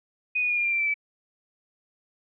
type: tone with pitch steps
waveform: sine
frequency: 2489 / 2462 / 2435 / 2408 / 2382 / 2356 / 2330 / 2305 Hz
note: D#7 / D#7 / D#7 / D7 / D7 / D7 / D7 / D7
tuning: 0 / -19 / -38 / +43 / +24 / +5 / -14 / -33 cents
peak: -22 dBFS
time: 0.35-0.942 s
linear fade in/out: 10 ms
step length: 74 ms
effects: none